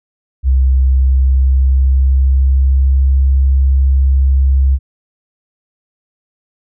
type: tone with pitch glide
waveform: sine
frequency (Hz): 65.41 to 67.09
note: C2 to C2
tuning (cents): 0 to +44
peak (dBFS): -7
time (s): 0.43-4.79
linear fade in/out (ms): 50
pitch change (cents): +44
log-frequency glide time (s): 0.75-3.21
effects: none